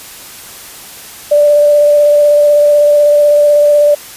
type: tone with vibrato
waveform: sine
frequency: 587.3 Hz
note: D5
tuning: in tune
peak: -4 dBFS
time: 1.31-3.95 s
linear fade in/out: 10 ms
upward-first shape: square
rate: 16 Hz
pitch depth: 10 cents each way
effects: white hiss -31 dBFS RMS until 4.16 s + resampled to 32000 Hz

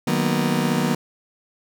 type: chord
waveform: 35% pulse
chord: B major seventh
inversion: first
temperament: just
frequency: 154.34 / 185.21 / 231.5 / 246.9 Hz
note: D#3 / F#3 / A#3 / B3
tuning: -14 / +2 / -12 / 0 cents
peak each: -23 dBFS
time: 0.07-0.95 s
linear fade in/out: 5 ms
effects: none

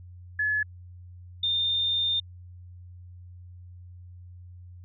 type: tone pair in turn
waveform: sine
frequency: 1709 / 3621 Hz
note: G#6 / A7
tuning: +49 / +49 cents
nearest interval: octave + minor second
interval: 1300 cents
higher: second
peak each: -23 dBFS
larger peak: neither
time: 0.39-0.63 / 1.43-2.2 s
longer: second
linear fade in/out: 5 ms
effects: added 89 Hz sine -43 dBFS peak until 4.84 s

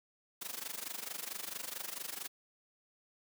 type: noise with amplitude modulation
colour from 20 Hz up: white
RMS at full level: -39 dBFS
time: 0.41-2.28 s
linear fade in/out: 10 ms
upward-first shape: sine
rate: 24.5 Hz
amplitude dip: 85%
effects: high-pass 200 Hz 12 dB/octave

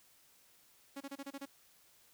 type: tone bursts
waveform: sawtooth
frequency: 277.2 Hz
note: C#4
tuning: in tune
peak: -38 dBFS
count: 7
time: 0.96-1.457 s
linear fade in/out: 10 ms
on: 47 ms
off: 28 ms
effects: white hiss -66 dBFS RMS until 2.13 s

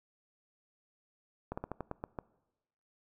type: slowing click train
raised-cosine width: 1 ms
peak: -23 dBFS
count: 8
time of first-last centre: 1.52-2.188 s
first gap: 55 ms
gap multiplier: 1.18
effects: noise-tail reverb RT60 1.0 s tail -22 dB re dry

